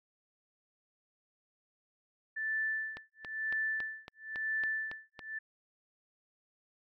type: tone with tremolo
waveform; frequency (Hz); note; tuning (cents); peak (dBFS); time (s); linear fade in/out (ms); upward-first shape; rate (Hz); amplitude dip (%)
sine; 1760; A6; 0; -30; 2.36-5.39; 10; sine; 1; 100
type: click train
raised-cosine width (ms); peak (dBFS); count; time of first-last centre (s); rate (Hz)
0.3; -27; 9; 2.97-5.192; 3.6
effects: none